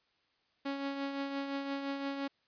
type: tone with tremolo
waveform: sawtooth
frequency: 277.2 Hz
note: C#4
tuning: in tune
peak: -29 dBFS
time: 0.65-2.28 s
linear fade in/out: 10 ms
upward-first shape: triangle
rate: 5.8 Hz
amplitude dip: 50%
effects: white hiss -74 dBFS RMS until 2.47 s + resampled to 11025 Hz